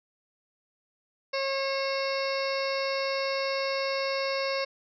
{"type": "harmonic tone with a mistuned harmonic", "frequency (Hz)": 543, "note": "C#5", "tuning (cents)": -36, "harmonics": [1, 2, 3, 4, 5, 7, 8, 9, 10], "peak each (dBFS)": [-29, -35, -40, -36, -39, -42, -40, -41, -40], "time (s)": [1.33, 4.65], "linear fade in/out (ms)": 10, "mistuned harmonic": 8, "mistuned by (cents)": 26, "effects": []}